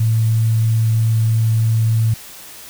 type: tone with sample-and-hold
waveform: sine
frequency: 112.1 Hz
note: A2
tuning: 33 cents sharp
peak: -12 dBFS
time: 0-2.14 s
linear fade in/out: 5 ms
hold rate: 8820 Hz
effects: white hiss -37 dBFS RMS until 2.69 s